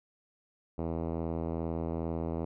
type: tone with low-pass filter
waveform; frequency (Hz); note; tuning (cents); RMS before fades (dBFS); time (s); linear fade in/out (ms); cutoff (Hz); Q
5% pulse; 82.41; E2; 0; -34; 0.78-2.45; 5; 520; 0.58
effects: none

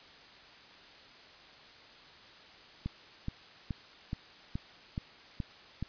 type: click train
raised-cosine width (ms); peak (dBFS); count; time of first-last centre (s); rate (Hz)
5; -22; 8; 2.86-5.826; 2.36
effects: white hiss -54 dBFS RMS until 5.88 s + resampled to 11025 Hz

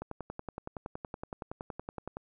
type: click train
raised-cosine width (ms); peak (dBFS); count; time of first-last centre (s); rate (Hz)
1; -24; 24; 0.02-2.17; 10.7
effects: none

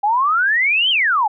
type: exponential two-way sweep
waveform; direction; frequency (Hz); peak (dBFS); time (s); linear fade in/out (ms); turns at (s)
sine; up then down; 795 to 3221 to 795; -13; 0.03-1.28; 10; 0.9
effects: none

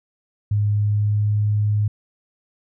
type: tone with pitch glide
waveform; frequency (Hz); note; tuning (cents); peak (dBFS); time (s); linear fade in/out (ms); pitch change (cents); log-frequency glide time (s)
sine; 103.83 to 104.79; G#2 to G#2; 0 to +16; -16; 0.51-1.88; 5; +16; 0.7-1.35
effects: none

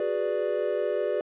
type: chord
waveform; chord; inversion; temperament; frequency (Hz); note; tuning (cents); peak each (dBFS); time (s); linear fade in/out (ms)
triangle; G# half-diminished seventh; third; equal; 370 / 415.3 / 493.9 / 587.3; F#4 / G#4 / B4 / D5; 0 / 0 / 0 / 0; -30 / -28 / -29 / -27; 0-1.21; 2
effects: resampled to 8000 Hz

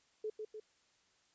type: tone with echo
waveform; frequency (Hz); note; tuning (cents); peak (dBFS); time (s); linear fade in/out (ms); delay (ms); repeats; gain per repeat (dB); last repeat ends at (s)
sine; 430.8; A4; -37; -36; 0.24-0.3; 5; 150; 2; -4; 0.6
effects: white hiss -72 dBFS RMS until 1.34 s + resampled to 16000 Hz

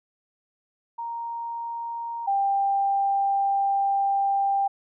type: tone pair in turn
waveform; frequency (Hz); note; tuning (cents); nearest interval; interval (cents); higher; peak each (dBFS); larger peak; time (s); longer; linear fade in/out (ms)
sine; 932.3 / 791.6; A#5 / G5; 0 / +17; minor third; 283; first; -29 / -20; second; 0.98-2.27 / 2.27-4.68; second; 10
effects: none

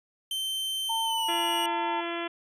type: tone with pitch glide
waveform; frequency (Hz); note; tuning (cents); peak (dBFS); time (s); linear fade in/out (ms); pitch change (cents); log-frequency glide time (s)
45% pulse; 3105 to 2897; G7 to F#7; -17 to -37; -29; 0.31-1.66; 2; -120; 1.03-1.29
type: tone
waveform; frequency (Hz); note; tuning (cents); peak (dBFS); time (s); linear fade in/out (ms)
sine; 901; A5; +41; -28; 0.89-2.01; 10
type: harmonic tone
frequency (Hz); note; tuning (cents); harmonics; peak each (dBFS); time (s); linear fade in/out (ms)
340; F4; -46; 1 / 2 / 3 / 4 / 5 / 6 / 7 / 8 / 9 / 10; -34 / -37 / -39 / -40 / -41 / -42 / -42 / -43 / -44 / -44; 1.28-2.28; 10
effects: resampled to 32000 Hz

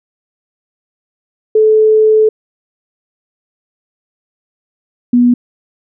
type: tone pair in turn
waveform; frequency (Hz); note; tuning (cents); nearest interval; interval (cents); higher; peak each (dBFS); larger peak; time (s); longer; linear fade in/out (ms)
sine; 434 / 243.6; A4 / B3; -24 / -24; minor seventh; 1000; first; -5; neither; 1.55-2.29 / 5.13-5.34; first; 5
effects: none

